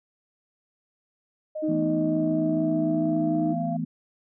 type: tone with pitch glide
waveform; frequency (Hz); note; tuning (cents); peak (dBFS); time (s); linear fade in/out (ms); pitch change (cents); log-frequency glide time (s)
sine; 618 to 685.7; D#5 to F5; -12 to -32; -29; 1.55-3.77; 10; +180; 1.85-3.55
type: tone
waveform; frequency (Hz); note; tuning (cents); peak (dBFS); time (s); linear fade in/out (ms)
sine; 311.1; D#4; 0; -23; 1.62-3.54; 20
type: chord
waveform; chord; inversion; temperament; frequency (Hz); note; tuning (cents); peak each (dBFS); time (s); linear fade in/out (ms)
sine; E suspended fourth; none; equal; 164.81 / 220 / 246.9; E3 / A3 / B3; 0 / 0 / 0; -29 / -32 / -30; 1.68-3.85; 10
effects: tanh soft clip ceiling -11 dBFS